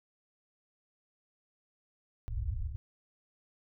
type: low-pass noise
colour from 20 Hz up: white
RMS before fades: -35 dBFS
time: 2.28-2.76 s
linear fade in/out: 0 ms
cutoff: 110 Hz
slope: 96 dB/octave
effects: none